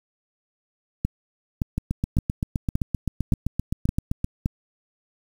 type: two click trains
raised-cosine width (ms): 5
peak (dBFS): -9 / -11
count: 7 / 20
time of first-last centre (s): 1.05-4.459 / 1.78-4.244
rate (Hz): 1.76 / 7.71
effects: 7-bit